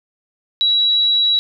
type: tone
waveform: sine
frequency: 3897 Hz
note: B7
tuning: 24 cents flat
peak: -12 dBFS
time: 0.61-1.39 s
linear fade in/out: 0 ms
effects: none